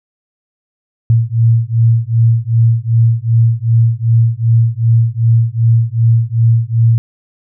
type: beating tone pair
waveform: sine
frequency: 113.7 / 116.3 Hz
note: A#2 / A#2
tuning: -43 / -4 cents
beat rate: 2.6 Hz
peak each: -11 dBFS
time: 1.1-6.98 s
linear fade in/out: 0 ms
effects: none